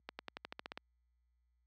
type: accelerating click train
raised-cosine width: 0.3 ms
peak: -26 dBFS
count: 10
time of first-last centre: 0.09-0.775 s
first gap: 100 ms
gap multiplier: 0.93
effects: added 60 Hz sine -54 dBFS peak until 1.66 s + high-pass 200 Hz 12 dB/octave